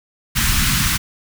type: band-stop noise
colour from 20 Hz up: pink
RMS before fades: -17 dBFS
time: 0.35-0.98 s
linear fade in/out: 20 ms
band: 220 to 1200 Hz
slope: 24 dB/octave
effects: none